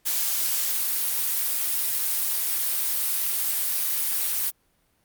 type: noise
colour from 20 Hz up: blue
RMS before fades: -25 dBFS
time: 0.05-4.51 s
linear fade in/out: 20 ms
effects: pink hiss -67 dBFS RMS until 5.04 s + Opus 48 kbps